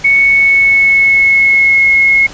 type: tone with pitch glide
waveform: sine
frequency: 2217 to 2170 Hz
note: C#7 to C#7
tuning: 0 to -37 cents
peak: -5 dBFS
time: 0.04-2.27 s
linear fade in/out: 10 ms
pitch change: -37 cents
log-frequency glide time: 0.22-1.85 s
effects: pink hiss -31 dBFS RMS until 2.33 s + resampled to 16000 Hz